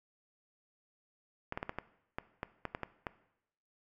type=clicks; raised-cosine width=0.5 ms; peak=-21 dBFS; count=11; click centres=1.524 / 1.575 / 1.629 / 1.694 / 1.786 / 2.185 / 2.431 / 2.653 / 2.749 / 2.833 / 3.068 s; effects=noise-tail reverb RT60 0.8 s tail -17 dB re dry